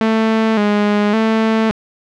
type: tone with vibrato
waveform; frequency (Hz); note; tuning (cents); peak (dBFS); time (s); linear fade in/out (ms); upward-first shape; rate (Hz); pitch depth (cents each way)
sawtooth; 214.3; A3; -45; -8; 0.01-1.71; 0; square; 0.89; 59
effects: low-pass 3000 Hz 12 dB/octave